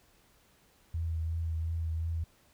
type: tone with vibrato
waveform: sine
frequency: 81.7 Hz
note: E2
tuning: 15 cents flat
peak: -30 dBFS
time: 0.94-2.24 s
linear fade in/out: 5 ms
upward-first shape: triangle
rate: 2.8 Hz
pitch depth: 29 cents each way
effects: pink hiss -65 dBFS RMS until 2.53 s